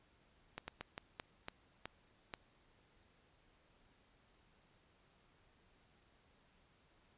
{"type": "slowing click train", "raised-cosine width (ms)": 0.3, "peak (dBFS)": -27, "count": 8, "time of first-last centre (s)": [0.58, 2.338], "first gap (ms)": 100, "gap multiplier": 1.3, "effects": ["pink hiss -71 dBFS RMS until 7.17 s", "resampled to 8000 Hz"]}